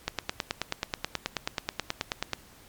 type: click train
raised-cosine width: 0.2 ms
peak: -10 dBFS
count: 22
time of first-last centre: 0.08-2.333 s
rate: 9.32 Hz
effects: pink hiss -54 dBFS RMS until 2.68 s + MP3 96 kbps